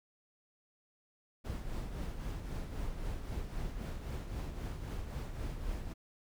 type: noise with tremolo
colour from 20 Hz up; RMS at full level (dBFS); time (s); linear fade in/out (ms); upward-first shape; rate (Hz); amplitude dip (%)
brown; -37; 1.44-5.94; 20; triangle; 3.8; 55
effects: none